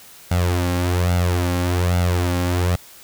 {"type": "tone with flanger", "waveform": "sawtooth", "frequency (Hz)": 88.7, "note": "F2", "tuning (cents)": 27, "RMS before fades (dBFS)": -19, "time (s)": [0.31, 2.76], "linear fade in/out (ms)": 5, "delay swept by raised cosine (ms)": [1.4, 3.7], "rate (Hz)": 1.2, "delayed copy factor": 0.7, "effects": ["white hiss -44 dBFS RMS until 3.03 s"]}